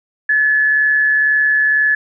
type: tone with amplitude modulation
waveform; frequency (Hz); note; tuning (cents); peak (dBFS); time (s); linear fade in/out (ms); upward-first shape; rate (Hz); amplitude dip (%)
sine; 1718; A6; -42; -9; 0.29-1.95; 5; sine; 142; 35
effects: none